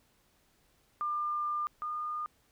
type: tone pair in turn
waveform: sine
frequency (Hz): 1199 / 1217.1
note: D6 / D#6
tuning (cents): +36 / -39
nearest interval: unison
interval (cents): 25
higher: second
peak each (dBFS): -30 / -33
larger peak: first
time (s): 1.01-1.67 / 1.82-2.26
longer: first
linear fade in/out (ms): 0
effects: pink hiss -69 dBFS RMS until 2.51 s

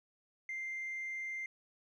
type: tone with tanh clipping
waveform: triangle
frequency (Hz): 2093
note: C7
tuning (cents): 0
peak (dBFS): -38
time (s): 0.49-1.46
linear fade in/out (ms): 2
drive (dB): 5
effects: none

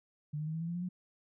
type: tone with pitch steps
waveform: sine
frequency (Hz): 149.2 / 153.39 / 157.71 / 162.14 / 166.7 / 171.39 / 176.2 / 181.16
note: D3 / D#3 / D#3 / E3 / E3 / F3 / F3 / F#3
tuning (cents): +28 / -24 / +24 / -28 / +20 / -32 / +16 / -36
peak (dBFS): -34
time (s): 0.33-0.89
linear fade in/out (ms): 10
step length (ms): 70
effects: none

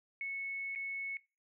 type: tone with dropouts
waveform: sine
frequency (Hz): 2203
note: C#7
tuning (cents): -11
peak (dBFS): -36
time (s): 0.21-1.17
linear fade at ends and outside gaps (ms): 1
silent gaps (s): 0.751-0.758
effects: noise-tail reverb RT60 0.3 s tail -22 dB re dry

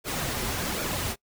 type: noise with flanger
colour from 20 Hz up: pink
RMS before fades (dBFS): -30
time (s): 0.04-1.16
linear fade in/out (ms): 50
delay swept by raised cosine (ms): 1 to 6.7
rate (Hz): 1.3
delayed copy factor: -0.5
effects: noise-tail reverb RT60 0.1 s tail -23 dB re dry

